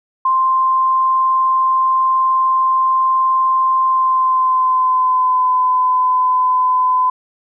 sine tone with pitch glide, 1046.5 to 1013.8 Hz, C6 to B5, 0 to +45 cents, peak -11 dBFS, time 0.25-7.1 s, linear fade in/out 5 ms, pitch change -55 cents, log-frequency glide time 3.84-5.47 s, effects none

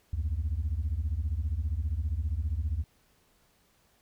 sine beating tone pair, 69.2 / 84.2 Hz, C#2 / E2, -2 / +37 cents, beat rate 15 Hz, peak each -29 dBFS, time 0.13-2.84 s, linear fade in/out 5 ms, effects tanh soft clip ceiling -24 dBFS + pink hiss -67 dBFS RMS until 4.01 s

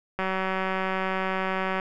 click train, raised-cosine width 0.5 ms, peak -13 dBFS, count 305, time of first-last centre 0.19-1.798 s, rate 189 Hz, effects none

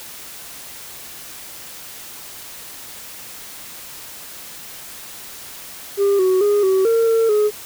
sine tone with pitch steps, 400 / 372.8 / 411.1 / 380.4 / 457 / 453 / 420.8 Hz, G4 / F#4 / G#4 / F#4 / A#4 / A#4 / G#4, +35 / +13 / -18 / +48 / -34 / -50 / +23 cents, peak -10 dBFS, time 5.97-7.51 s, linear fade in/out 50 ms, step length 220 ms, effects tanh soft clip ceiling -12 dBFS + white hiss -36 dBFS RMS until 7.65 s

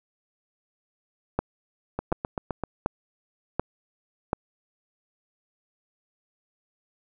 two click trains, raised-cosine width 1 ms, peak -14 / -9 dBFS, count 6 / 5, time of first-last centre 1.99-2.637 / 1.39-4.331 s, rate 7.73 / 1.36 Hz, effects none

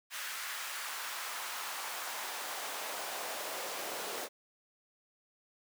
pink noise with high-pass filter sweep, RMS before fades -40 dBFS, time 0.1-4.29 s, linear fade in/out 50 ms, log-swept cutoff 1500 to 470 Hz, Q 1.4, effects none

